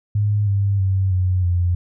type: tone with pitch steps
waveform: sine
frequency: 103.83 / 99.66 / 95.65 / 91.81 / 88.12 Hz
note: G#2 / G2 / G2 / F#2 / F2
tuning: 0 / +29 / -42 / -13 / +16 cents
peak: -15 dBFS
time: 0.15-1.75 s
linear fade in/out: 5 ms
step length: 320 ms
effects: none